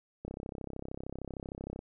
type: click train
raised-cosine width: 2 ms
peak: -26 dBFS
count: 52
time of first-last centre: 0.25-1.791 s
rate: 33.1 Hz
effects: none